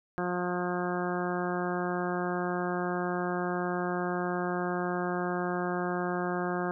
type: harmonic tone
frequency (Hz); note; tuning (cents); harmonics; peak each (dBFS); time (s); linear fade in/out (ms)
178.3; F3; +36; 1 / 2 / 3 / 4 / 5 / 6 / 7 / 8 / 9; -34 / -33 / -39 / -36 / -42 / -41 / -40 / -43 / -40; 0.18-6.71; 0
effects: none